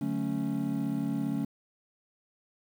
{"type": "chord", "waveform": "triangle", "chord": "D major seventh", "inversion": "none", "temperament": "equal", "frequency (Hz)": [146.83, 185, 220, 277.2], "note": ["D3", "F#3", "A3", "C#4"], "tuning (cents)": [0, 0, 0, 0], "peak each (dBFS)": [-34, -35, -31, -30], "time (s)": [0.01, 1.45], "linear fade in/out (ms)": 5, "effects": ["9-bit"]}